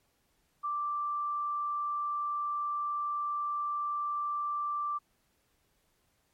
sine tone, 1174.7 Hz, D6, in tune, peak -30 dBFS, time 0.63-4.99 s, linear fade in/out 20 ms, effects pink hiss -73 dBFS RMS until 6.33 s + MP3 64 kbps

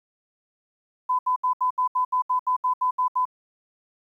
sine tone bursts, 1007 Hz, B5, 33 cents sharp, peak -19 dBFS, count 13, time 1.09-3.254 s, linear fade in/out 10 ms, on 100 ms, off 72 ms, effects 10-bit

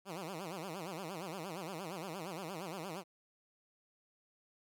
10% pulse tone with vibrato, 176.2 Hz, F3, 16 cents sharp, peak -33 dBFS, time 0.05-3.04 s, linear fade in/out 50 ms, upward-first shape sine, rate 8.6 Hz, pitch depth 220 cents each way, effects none

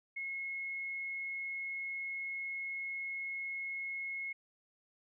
sine tone, 2171 Hz, C#7, 37 cents flat, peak -37 dBFS, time 0.16-4.33 s, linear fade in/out 10 ms, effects none

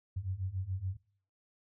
sine beating tone pair, 90.4 / 97.4 Hz, F#2 / G2, -40 / -11 cents, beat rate 7 Hz, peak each -38 / -36 dBFS, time 0.16-0.97 s, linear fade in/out 10 ms, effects noise-tail reverb RT60 0.5 s tail -21 dB re dry

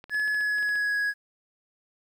clicks, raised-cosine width 0.3 ms, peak -29 dBFS, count 11, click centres 0.041 / 0.096 / 0.145 / 0.197 / 0.279 / 0.345 / 0.409 / 0.584 / 0.628 / 0.691 / 0.756 s
triangle tone with pitch glide, 1704 to 1665.1 Hz, G#6 to G#6, +44 to +4 cents, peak -22 dBFS, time 0.1-1.14 s, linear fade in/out 50 ms, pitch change -40 cents, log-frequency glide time 0.27-0.97 s
effects 10-bit

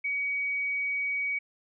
sine tone, 2260 Hz, C#7, 33 cents sharp, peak -27 dBFS, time 0.04-1.39 s, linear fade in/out 10 ms, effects none

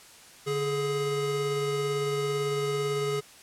square tone pair together, 145.6 / 418.9 Hz, D3 / G#4, -15 / +15 cents, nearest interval octave + tritone, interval 1830 cents, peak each -34 / -28 dBFS, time 0.46-3.21 s, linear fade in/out 20 ms, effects white hiss -51 dBFS RMS until 3.42 s + low-pass 10000 Hz 12 dB/octave

